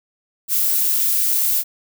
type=noise; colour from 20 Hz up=violet; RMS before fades=-18 dBFS; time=0.48-1.64 s; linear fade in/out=50 ms; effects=none